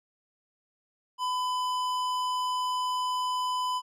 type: tone with tanh clipping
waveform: sine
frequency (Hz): 1004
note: B5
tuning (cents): +28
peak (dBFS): -29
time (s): 1.18-3.82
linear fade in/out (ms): 50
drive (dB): 16
effects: none